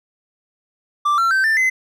triangle tone with pitch steps, 1174.7 / 1349.4 / 1550 / 1780.5 / 2045 Hz, D6 / E6 / G6 / A6 / C7, 0 / +40 / -20 / +20 / -40 cents, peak -12 dBFS, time 1.05-1.7 s, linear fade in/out 10 ms, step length 130 ms, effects none

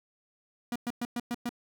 45% pulse tone bursts, 239.9 Hz, A#3, 50 cents sharp, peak -30 dBFS, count 6, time 0.72-1.492 s, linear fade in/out 2 ms, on 37 ms, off 110 ms, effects none

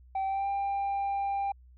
sine tone with pitch glide, 773 to 794.7 Hz, G5 to G5, -24 to +23 cents, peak -25 dBFS, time 0.15-1.52 s, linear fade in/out 5 ms, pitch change +47 cents, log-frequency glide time 0.26-0.48 s, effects tanh soft clip ceiling -27 dBFS + added 62 Hz sine -52 dBFS peak until 1.77 s

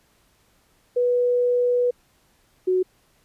sine tone pair in turn, 490.2 / 369.4 Hz, B4 / F#4, -13 / -3 cents, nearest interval perfect fourth, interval 490 cents, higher first, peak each -17 / -17 dBFS, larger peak neither, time 0.96-1.91 / 2.67-2.83 s, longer first, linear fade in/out 10 ms, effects pink hiss -62 dBFS RMS until 3.24 s + resampled to 32000 Hz

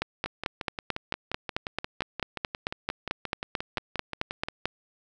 two click trains, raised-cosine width 0.3 ms, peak -11 / -16 dBFS, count 22 / 25, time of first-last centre 0.02-4.656 / 0.26-4.485 s, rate 4.53 / 5.68 Hz, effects none

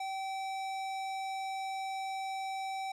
sine tone with hard clipping, 771 Hz, G5, 29 cents flat, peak -37 dBFS, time 0-2.92 s, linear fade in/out 5 ms, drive 16 dB, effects none

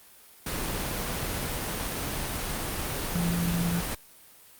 sine tone in noise, 171.7 Hz, F3, 29 cents flat, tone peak -25 dBFS, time 3.15-3.81 s, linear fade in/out 5 ms, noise pink, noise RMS -31 dBFS, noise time 0.46-3.95 s, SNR +3 dB, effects white hiss -53 dBFS RMS until 4.59 s + Opus 32 kbps

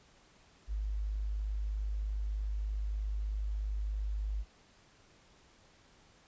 sine tone, 51.6 Hz, G#1, 10 cents flat, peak -32 dBFS, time 0.67-4.45 s, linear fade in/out 50 ms, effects pink hiss -63 dBFS RMS until 6.27 s + resampled to 16000 Hz

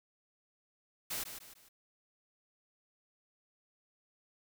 white noise with echo, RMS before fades -38 dBFS, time 1.1-1.24 s, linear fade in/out 10 ms, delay 150 ms, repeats 3, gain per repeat -8 dB, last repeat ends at 1.69 s, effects none

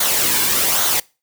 white noise with flanger, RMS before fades -17 dBFS, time 0-1 s, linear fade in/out 5 ms, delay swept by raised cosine 0.38 to 1.58 ms, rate 1.2 Hz, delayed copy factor -0.5, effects noise-tail reverb RT60 0.3 s tail -24 dB re dry

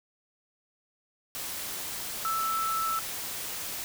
sine tone in noise, 1318.5 Hz, E6, in tune, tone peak -27 dBFS, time 2.25-2.99 s, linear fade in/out 0 ms, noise white, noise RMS -36 dBFS, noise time 1.35-3.84 s, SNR +6 dB, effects none

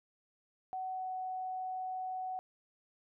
sine tone with pitch glide, 750 to 745.7 Hz, F#5 to F#5, +23 to +13 cents, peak -36 dBFS, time 0.73-2.39 s, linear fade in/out 0 ms, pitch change -10 cents, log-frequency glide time 0.91-1.1 s, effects none

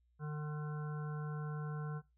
harmonic tone, 150.5 Hz, D3, 43 cents sharp, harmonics 1 / 3 / 5 / 7 / 9 / 10, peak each -38 / -49 / -55 / -54 / -54 / -56 dBFS, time 0.19-2.02 s, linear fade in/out 50 ms, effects noise-tail reverb RT60 0.2 s tail -18 dB re dry + added 60 Hz sine -70 dBFS peak until 2.17 s

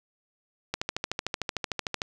click train, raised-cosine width 0.2 ms, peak -11 dBFS, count 18, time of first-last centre 0.74-2.018 s, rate 13.3 Hz, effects none

